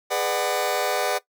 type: chord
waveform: sawtooth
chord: G# half-diminished seventh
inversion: none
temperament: just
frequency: 415.3 / 498.4 / 598 / 747.5 Hz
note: G#4 / B4 / D5 / F#5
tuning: 0 / +16 / +31 / +17 cents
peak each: -26 / -24 / -23 / -22 dBFS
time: 0.1-1.19 s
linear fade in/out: 20 ms
effects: noise-tail reverb RT60 0.1 s tail -17 dB re dry